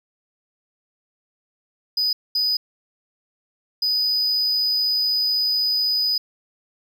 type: tone bursts at uneven times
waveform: triangle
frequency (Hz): 4978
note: D#8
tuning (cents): 0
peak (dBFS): -17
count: 3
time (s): 1.97-2.13 / 2.35-2.57 / 3.82-6.18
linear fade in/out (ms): 5
effects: none